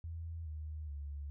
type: tone with pitch steps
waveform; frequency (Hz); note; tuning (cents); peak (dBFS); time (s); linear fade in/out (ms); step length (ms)
sine; 82.41 / 76.89 / 71.74; E2 / D#2 / D2; 0 / -20 / -40; -40; 0.04-1.3; 0; 420
effects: none